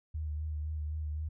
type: tone with vibrato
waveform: sine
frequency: 76.5 Hz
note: D#2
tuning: 29 cents flat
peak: -33 dBFS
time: 0.14-1.29 s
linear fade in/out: 10 ms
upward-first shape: sine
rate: 3.9 Hz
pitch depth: 32 cents each way
effects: none